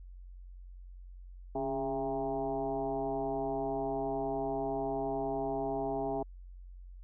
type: tone with frequency modulation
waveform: sine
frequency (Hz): 539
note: C#5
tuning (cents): -49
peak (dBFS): -31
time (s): 1.55-6.23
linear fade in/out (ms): 5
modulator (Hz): 131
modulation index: 2.3
effects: added 45 Hz sine -46 dBFS peak until 7.03 s